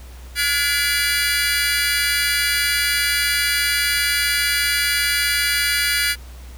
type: tone cluster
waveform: 25% pulse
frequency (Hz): 1435 / 1698 / 2021 / 2321 / 4742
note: F6 / G#6 / B6 / D7 / D8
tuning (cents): +47 / +38 / +39 / -21 / +16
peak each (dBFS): -20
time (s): 0.35-6.16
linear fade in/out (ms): 50
effects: added 62 Hz sine -35 dBFS peak until 6.57 s + pink hiss -46 dBFS RMS until 6.57 s